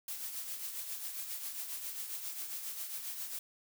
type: noise with tremolo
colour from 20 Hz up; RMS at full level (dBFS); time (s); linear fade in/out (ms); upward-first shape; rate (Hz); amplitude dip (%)
blue; -39; 0.08-3.39; 2; triangle; 7.4; 55
effects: none